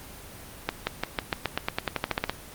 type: accelerating click train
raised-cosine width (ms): 0.3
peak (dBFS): -8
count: 16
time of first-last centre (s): 0.69-2.296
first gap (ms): 180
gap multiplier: 0.92
effects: pink hiss -44 dBFS RMS until 2.54 s + Opus 24 kbps